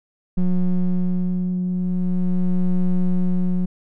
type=ring-modulated tone; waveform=triangle; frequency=90.4 Hz; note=F#2; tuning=40 cents flat; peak=-11 dBFS; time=0.37-3.66 s; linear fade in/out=10 ms; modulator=90.6 Hz; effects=none